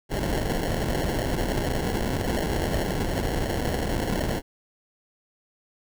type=noise with sample-and-hold; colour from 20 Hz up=pink; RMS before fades=-26 dBFS; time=0.09-4.42 s; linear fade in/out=50 ms; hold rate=1225 Hz; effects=none